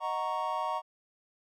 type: chord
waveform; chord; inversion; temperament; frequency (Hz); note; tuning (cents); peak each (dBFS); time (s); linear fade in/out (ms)
triangle; D# minor seventh; none; equal; 622.3 / 740 / 932.3 / 1108.7; D#5 / F#5 / A#5 / C#6; 0 / 0 / 0 / 0; -36 / -35 / -32 / -33; 0-0.82; 50
effects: none